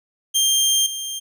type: tone with level steps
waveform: 20% pulse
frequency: 3183 Hz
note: G7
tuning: 26 cents sharp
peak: -10 / -21 dBFS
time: 0.34-1.2 s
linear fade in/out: 20 ms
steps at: 0.86 s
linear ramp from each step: 5 ms
effects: none